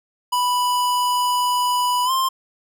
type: tone with pitch glide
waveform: square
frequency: 987.8 to 1052.6 Hz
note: B5 to C6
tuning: 0 to +10 cents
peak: -18 dBFS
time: 0.32-2.29 s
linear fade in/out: 10 ms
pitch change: +110 cents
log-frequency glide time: 2.05-2.11 s
effects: none